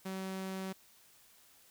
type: tone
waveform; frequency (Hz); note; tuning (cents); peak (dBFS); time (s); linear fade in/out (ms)
sawtooth; 190; F#3; +46; -34; 0.05-0.73; 10
effects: white hiss -63 dBFS RMS until 1.7 s